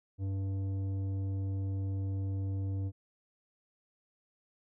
sine tone with tanh clipping, 97 Hz, G2, 18 cents flat, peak -33 dBFS, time 0.18-2.92 s, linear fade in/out 50 ms, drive 10 dB, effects none

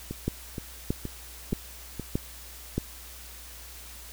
two click trains, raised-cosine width 3 ms, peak -13 / -20 dBFS, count 5 / 5, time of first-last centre 0.28-2.78 / 0.11-1.997 s, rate 1.6 / 2.12 Hz, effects added 60 Hz sine -47 dBFS peak until 4.12 s + white hiss -46 dBFS RMS until 4.12 s

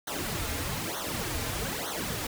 pink noise with flanger, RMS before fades -33 dBFS, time 0.07-2.27 s, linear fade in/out 5 ms, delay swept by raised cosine 0.4 to 5.5 ms, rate 1.1 Hz, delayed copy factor -1, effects none

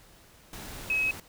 sine tone in noise, 2558 Hz, D#7, 47 cents sharp, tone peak -24 dBFS, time 0.9-1.11 s, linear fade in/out 2 ms, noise pink, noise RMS -42 dBFS, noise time 0.53-1.2 s, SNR +15 dB, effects pink hiss -56 dBFS RMS until 1.28 s

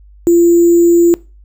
sine tone with sample-and-hold, 342.4 Hz, F4, 34 cents flat, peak -5 dBFS, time 0.27-1.14 s, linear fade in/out 0 ms, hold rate 7350 Hz, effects noise-tail reverb RT60 0.3 s tail -22 dB re dry + added 50 Hz sine -38 dBFS peak until 1.44 s

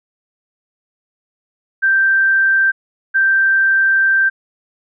sine tone pair in turn, 1568 / 1568 Hz, G6 / G6, 0 / 0 cents, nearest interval unison, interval 0 cents, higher neither, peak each -10 dBFS, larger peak neither, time 1.82-2.72 / 3.14-4.3 s, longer second, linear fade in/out 20 ms, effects none

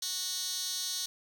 15% pulse tone with high-pass filter, 370.2 Hz, F#4, 1 cent sharp, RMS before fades -35 dBFS, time 0.02-1.06 s, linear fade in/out 5 ms, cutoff 4700 Hz, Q 3.1, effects none

